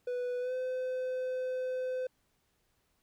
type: tone with pitch glide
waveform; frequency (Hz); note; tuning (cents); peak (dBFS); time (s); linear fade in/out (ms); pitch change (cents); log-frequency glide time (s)
triangle; 493.9 to 510.7; B4 to C5; 0 to -42; -30; 0.07-2.07; 5; +58; 0.4-0.53
effects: pink hiss -75 dBFS RMS until 3.02 s